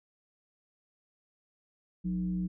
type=tone with frequency modulation; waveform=sine; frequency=181 Hz; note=F#3; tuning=38 cents flat; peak=-29 dBFS; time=2.04-2.48 s; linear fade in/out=20 ms; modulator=129 Hz; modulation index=0.44; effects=none